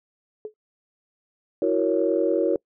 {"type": "tone with exponential decay", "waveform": "sine", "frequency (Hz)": 427.9, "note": "A4", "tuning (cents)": -48, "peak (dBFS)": -26, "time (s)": [0.45, 0.54], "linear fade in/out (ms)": 1, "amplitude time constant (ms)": 18}
{"type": "chord", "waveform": "sine", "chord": "F# dominant seventh", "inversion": "third", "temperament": "equal with one note detuned", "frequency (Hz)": [329.6, 370, 466.2, 556.9], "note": ["E4", "F#4", "A#4", "C#5"], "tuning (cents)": [0, 0, 0, 8], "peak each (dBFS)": -24, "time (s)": [1.62, 2.56], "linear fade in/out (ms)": 2}
{"effects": ["noise-tail reverb RT60 0.1 s tail -26 dB re dry", "tanh soft clip ceiling -8 dBFS"]}